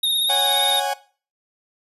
square tone with vibrato, 3708 Hz, A#7, 10 cents flat, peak -18 dBFS, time 0.03-0.8 s, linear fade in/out 5 ms, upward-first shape sine, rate 17 Hz, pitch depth 37 cents each way
40% pulse chord, C# suspended fourth, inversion none, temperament equal with one note detuned, 554.4 / 740 / 823 Hz, C#5 / F#5 / G#5, 0 / 0 / -16 cents, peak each -27 / -25 / -23 dBFS, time 0.29-0.94 s, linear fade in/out 10 ms
effects noise-tail reverb RT60 0.4 s tail -18 dB re dry + resampled to 32000 Hz

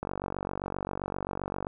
click train, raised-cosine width 1 ms, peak -18 dBFS, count 79, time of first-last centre 0.03-1.669 s, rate 47.6 Hz, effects none

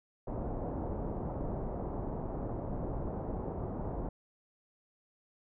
pink low-pass noise, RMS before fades -37 dBFS, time 0.27-4.09 s, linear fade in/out 5 ms, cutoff 840 Hz, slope 24 dB/octave, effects none

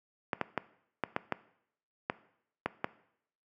clicks, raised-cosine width 0.5 ms, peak -14 dBFS, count 9, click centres 0.332 / 0.413 / 0.577 / 1.037 / 1.164 / 1.323 / 2.099 / 2.66 / 2.844 s, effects noise-tail reverb RT60 0.7 s tail -18 dB re dry + high-pass 150 Hz 12 dB/octave

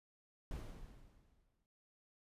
brown noise with exponential decay, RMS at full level -43 dBFS, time 0.51-1.66 s, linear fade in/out 1 ms, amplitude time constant 250 ms, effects resampled to 32000 Hz

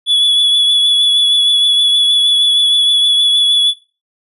triangle tone with vibrato, 3410 Hz, G#7, 45 cents sharp, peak -7 dBFS, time 0.06-3.74 s, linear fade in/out 50 ms, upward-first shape sine, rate 6.4 Hz, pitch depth 19 cents each way, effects noise-tail reverb RT60 0.3 s tail -17 dB re dry + resampled to 32000 Hz

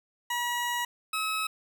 20% pulse tone pair in turn, 963 / 1285.5 Hz, B5 / E6, -44 / -44 cents, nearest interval perfect fourth, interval 500 cents, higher second, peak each -23 / -23 dBFS, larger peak neither, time 0.3-0.85 / 1.13-1.47 s, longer first, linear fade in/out 5 ms, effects none

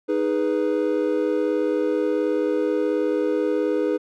triangle chord, G# minor, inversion second, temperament equal, 311.1 / 415.3 / 493.9 Hz, D#4 / G#4 / B4, 0 / 0 / 0 cents, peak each -22 dBFS, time 0.08-3.98 s, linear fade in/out 20 ms, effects none

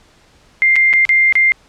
sine tone with dropouts, 2100 Hz, C7, 6 cents sharp, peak -8 dBFS, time 0.62-1.52 s, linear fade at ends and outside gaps 0 ms, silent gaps 0.757-0.763 / 0.93-0.936 / 1.052-1.092 / 1.325-1.354 s, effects pink hiss -50 dBFS RMS until 1.68 s + low-pass 7000 Hz 12 dB/octave

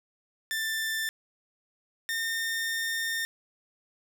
sawtooth tone pair in turn, 1776 / 1819.6 Hz, A6 / A#6, +16 / -42 cents, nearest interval unison, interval 42 cents, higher second, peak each -25 dBFS, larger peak neither, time 0.51-1.09 / 2.09-3.25 s, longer second, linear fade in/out 0 ms, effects none

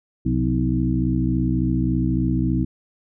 harmonic tone with a mistuned harmonic, 63.5 Hz, B1, 49 cents sharp, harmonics 1 / 2 / 3 / 4 / 5, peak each -25 / -23 / -25 / -24 / -25 dBFS, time 0.25-2.65 s, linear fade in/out 10 ms, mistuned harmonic 3, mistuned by -82 cents, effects none

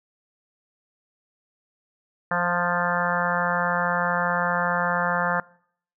harmonic tone with a mistuned harmonic, 175.2 Hz, F3, 6 cents sharp, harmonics 1 / 3 / 4 / 5 / 6 / 7 / 8 / 9 / 10, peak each -30 / -30 / -30 / -30 / -30 / -30 / -30 / -30 / -30 dBFS, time 2.31-5.4 s, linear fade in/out 2 ms, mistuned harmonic 5, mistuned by +15 cents, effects noise-tail reverb RT60 0.6 s tail -23 dB re dry

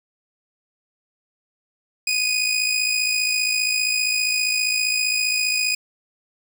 20% pulse tone with amplitude modulation, 2489 Hz, D#7, in tune, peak -12 dBFS, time 2.07-5.75 s, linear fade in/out 5 ms, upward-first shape sine, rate 55.1 Hz, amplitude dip 50%, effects none

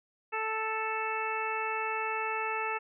harmonic tone, 440 Hz, A4, in tune, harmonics 1 / 2 / 3 / 4 / 5 / 6, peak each -38 / -35 / -36 / -40 / -40 / -37 dBFS, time 0.32-2.79 s, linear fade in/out 20 ms, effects none

